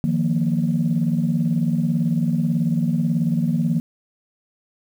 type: chord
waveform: sine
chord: Eb suspended second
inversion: none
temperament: equal with one note detuned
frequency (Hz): 156.37 / 174.61 / 233.1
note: Eb3 / F3 / Bb3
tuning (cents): +9 / 0 / 0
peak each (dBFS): -21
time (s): 0.04-3.8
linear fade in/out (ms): 0
effects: tanh soft clip ceiling -10 dBFS + 8-bit